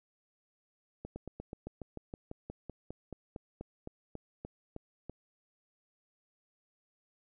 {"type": "slowing click train", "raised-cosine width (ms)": 2, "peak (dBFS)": -28, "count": 21, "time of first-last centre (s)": [1.05, 5.096], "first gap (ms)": 110, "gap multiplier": 1.06, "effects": []}